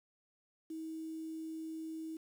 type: tone with quantisation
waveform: sine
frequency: 320 Hz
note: D#4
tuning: 49 cents sharp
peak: -40 dBFS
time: 0.7-2.17 s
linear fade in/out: 5 ms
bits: 10
effects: none